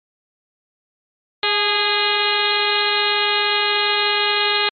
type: harmonic tone with a mistuned harmonic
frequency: 411.8 Hz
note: G#4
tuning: 15 cents flat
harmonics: 1 / 2 / 3 / 4 / 5 / 6 / 7 / 8 / 9 / 10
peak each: -25 / -25 / -25 / -25 / -25 / -25 / -25 / -25 / -25 / -25 dBFS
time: 1.43-4.69 s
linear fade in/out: 2 ms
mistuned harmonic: 2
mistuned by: +43 cents
effects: MP3 32 kbps